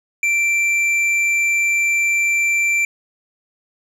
sine tone with hard clipping, 2349 Hz, D7, in tune, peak -16 dBFS, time 0.23-2.85 s, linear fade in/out 2 ms, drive 6 dB, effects none

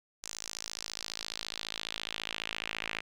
sawtooth tone with band-pass filter sweep, 54.6 Hz, A1, 13 cents flat, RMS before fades -40 dBFS, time 0.23-3.01 s, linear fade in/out 10 ms, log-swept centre 6500 to 2400 Hz, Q 2.4, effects none

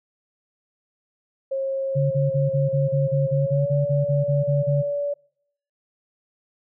sine tone with pitch glide, 539 to 574.4 Hz, C#5 to D5, -49 to -39 cents, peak -22 dBFS, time 1.51-5.14 s, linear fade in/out 10 ms, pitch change +110 cents, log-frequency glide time 3.36-3.74 s
sine tone bursts, 142.1 Hz, C#3, 43 cents sharp, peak -18 dBFS, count 15, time 1.95-4.826 s, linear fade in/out 20 ms, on 160 ms, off 34 ms
effects noise-tail reverb RT60 0.7 s tail -26 dB re dry

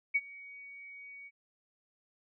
sine tone with ADSR envelope, 2249 Hz, C#7, 24 cents sharp, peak -23 dBFS, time 0.14-1.31 s, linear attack 17 ms, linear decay 42 ms, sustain -23 dB, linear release 45 ms, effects none

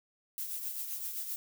violet noise with tremolo, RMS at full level -36 dBFS, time 0.38-1.36 s, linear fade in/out 0 ms, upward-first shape triangle, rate 7.7 Hz, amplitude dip 55%, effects none

